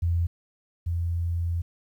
sine tone pair in turn, 85.2 / 85.2 Hz, F2 / F2, -42 / -42 cents, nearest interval unison, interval 0 cents, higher neither, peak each -21 / -24 dBFS, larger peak first, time 0.02-0.27 / 0.86-1.62 s, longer second, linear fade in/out 10 ms, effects 10-bit

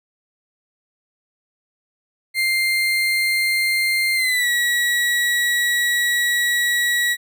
35% pulse tone with pitch glide, 2100 to 1925.7 Hz, C7 to B6, +6 to -44 cents, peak -15 dBFS, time 2.34-7.17 s, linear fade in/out 50 ms, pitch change -150 cents, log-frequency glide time 4.15-4.49 s, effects none

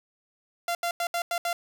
sawtooth tone bursts at uneven times, 690 Hz, F5, 21 cents flat, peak -22 dBFS, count 6, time 0.68-0.75 / 0.83-0.91 / 1-1.07 / 1.14-1.22 / 1.31-1.38 / 1.45-1.53 s, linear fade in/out 2 ms, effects none

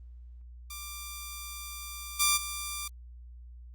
5% pulse tone with level steps, 1182 Hz, D6, 11 cents sharp, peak -28 / -11 / -23 dBFS, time 0.7-2.88 s, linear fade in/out 5 ms, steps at 2.19 / 2.36 s, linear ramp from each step 20 ms, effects added 60 Hz sine -45 dBFS peak until 3.74 s + Opus 24 kbps

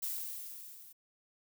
violet noise with level ramp, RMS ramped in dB -36 to -55 dBFS, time 0.02-0.93 s, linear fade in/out 10 ms, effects none

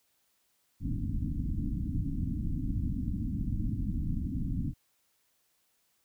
pink low-pass noise, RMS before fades -32 dBFS, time 0.8-4.74 s, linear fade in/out 50 ms, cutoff 300 Hz, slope 96 dB/octave, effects white hiss -73 dBFS RMS until 6.04 s

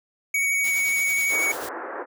square tone with vibrato, 2242 Hz, C#7, 19 cents sharp, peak -21 dBFS, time 0.34-1.52 s, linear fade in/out 5 ms, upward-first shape sine, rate 12 Hz, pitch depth 14 cents each way
white noise with tremolo, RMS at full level -35 dBFS, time 0.64-1.69 s, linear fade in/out 2 ms, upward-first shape triangle, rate 9.2 Hz, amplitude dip 55%
pink band-pass noise, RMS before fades -33 dBFS, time 1.29-2.06 s, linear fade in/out 50 ms, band 310 to 1800 Hz, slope 48 dB/octave
effects none

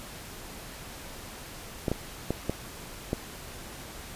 clicks, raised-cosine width 2 ms, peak -13 dBFS, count 5, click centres 1.882 / 1.916 / 2.306 / 2.496 / 3.131 s, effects pink hiss -43 dBFS RMS until 4.15 s + resampled to 32000 Hz

